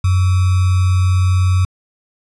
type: tone with sample-and-hold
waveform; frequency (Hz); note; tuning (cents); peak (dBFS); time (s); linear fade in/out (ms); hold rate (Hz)
sine; 92.1; F#2; -7; -10; 0.04-1.65; 5; 1225
effects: resampled to 24000 Hz